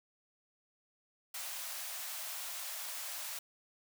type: high-pass noise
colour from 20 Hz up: white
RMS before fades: -42 dBFS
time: 1.34-3.39 s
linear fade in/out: 5 ms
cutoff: 560 Hz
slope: 96 dB/octave
effects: none